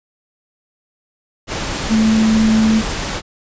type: tone in noise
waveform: sine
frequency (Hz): 220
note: A3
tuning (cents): 0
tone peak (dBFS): -10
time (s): 1.88-2.83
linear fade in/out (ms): 50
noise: pink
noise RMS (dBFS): -22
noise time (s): 1.47-3.22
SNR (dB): +9
effects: resampled to 16000 Hz